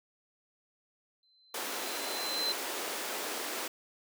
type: tone with exponential growth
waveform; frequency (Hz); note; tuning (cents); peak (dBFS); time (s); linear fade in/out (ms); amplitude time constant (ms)
sine; 4067; C8; -50; -28; 1.23-2.52; 2; 280
type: high-pass noise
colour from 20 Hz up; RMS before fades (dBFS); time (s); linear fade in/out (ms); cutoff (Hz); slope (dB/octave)
pink; -37; 1.54-3.68; 5; 320; 24
effects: none